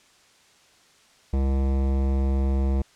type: tone with hard clipping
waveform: sine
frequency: 67.3 Hz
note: C2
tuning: 49 cents sharp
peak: -22 dBFS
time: 1.33-2.82 s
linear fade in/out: 5 ms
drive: 17 dB
effects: white hiss -57 dBFS RMS until 2.95 s + low-pass 7000 Hz 12 dB/octave